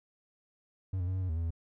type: tone with pitch steps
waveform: triangle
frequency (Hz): 94.3 / 88.7 / 93.1 / 94 / 92 / 79.5 / 83.6 / 82.7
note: F#2 / F2 / F#2 / F#2 / F#2 / D#2 / E2 / E2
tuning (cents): +33 / +27 / +11 / +28 / -9 / +38 / +25 / +6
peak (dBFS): -28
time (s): 0.93-1.506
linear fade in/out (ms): 5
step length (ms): 72
effects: none